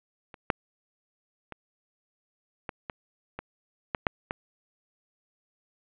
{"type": "clicks", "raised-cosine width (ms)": 0.5, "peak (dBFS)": [-28, -7, -23, -18, -19, -20, -12, -7, -15], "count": 9, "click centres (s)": [0.342, 0.502, 1.523, 2.692, 2.898, 3.39, 3.948, 4.068, 4.309], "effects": ["resampled to 8000 Hz", "8-bit"]}